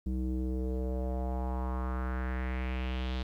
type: tone with low-pass filter sweep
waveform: square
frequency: 63.6 Hz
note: C2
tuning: 48 cents flat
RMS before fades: -33 dBFS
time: 0.06-3.23 s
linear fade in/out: 5 ms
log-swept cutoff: 260 to 3800 Hz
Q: 3
effects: 11-bit